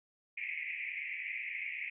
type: band-pass noise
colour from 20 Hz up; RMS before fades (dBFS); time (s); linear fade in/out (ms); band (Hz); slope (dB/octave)
white; -40; 0.37-1.9; 10; 2000 to 2500; 96
effects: none